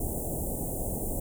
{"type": "band-stop noise", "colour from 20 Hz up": "pink", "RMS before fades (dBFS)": -32, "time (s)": [0, 1.2], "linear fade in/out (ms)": 5, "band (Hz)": [750, 7900], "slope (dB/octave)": 48, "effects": []}